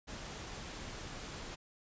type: noise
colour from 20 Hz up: pink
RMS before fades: -45 dBFS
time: 0.07-1.56 s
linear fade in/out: 20 ms
effects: resampled to 16000 Hz